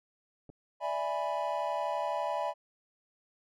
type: clicks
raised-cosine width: 2 ms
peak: -38 dBFS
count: 2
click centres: 0.493 / 0.5 s
type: chord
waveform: triangle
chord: E dominant seventh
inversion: third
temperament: equal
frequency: 587.3 / 659.3 / 830.6 / 987.8 Hz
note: D5 / E5 / G#5 / B5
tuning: 0 / 0 / 0 / 0 cents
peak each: -34 dBFS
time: 0.8-2.54 s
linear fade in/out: 50 ms
effects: none